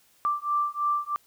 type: beating tone pair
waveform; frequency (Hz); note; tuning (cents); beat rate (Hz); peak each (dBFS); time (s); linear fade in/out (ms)
sine; 1174.7 / 1177.8; D6 / D6; 0 / +5; 3.1; -27; 0.25-1.16; 0
effects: white hiss -62 dBFS RMS until 1.26 s